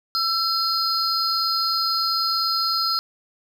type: tone cluster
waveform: triangle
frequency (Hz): 1338 / 4256 / 4985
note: E6 / C8 / D#8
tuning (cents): +25 / +29 / +2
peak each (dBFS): -23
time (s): 0.15-2.99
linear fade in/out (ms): 0
effects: 9-bit